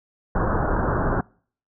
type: low-pass noise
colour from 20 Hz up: pink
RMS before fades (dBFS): -22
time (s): 0.35-1.21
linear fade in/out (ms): 2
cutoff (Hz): 1600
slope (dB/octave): 96
effects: noise-tail reverb RT60 0.5 s tail -26 dB re dry